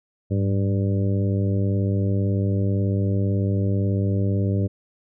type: harmonic tone with a mistuned harmonic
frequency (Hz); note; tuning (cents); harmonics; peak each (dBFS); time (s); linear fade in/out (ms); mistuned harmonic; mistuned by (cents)
98.1; G2; +2; 1 / 2 / 3 / 4 / 5 / 6; -20 / -26 / -30 / -32 / -34 / -36; 0.3-4.68; 20; 1; +66
effects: none